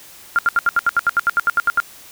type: tone bursts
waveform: sine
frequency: 1396.9 Hz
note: F6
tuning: in tune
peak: -11 dBFS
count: 15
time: 0.36-1.801 s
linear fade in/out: 0 ms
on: 27 ms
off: 74 ms
effects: white hiss -42 dBFS RMS until 2.11 s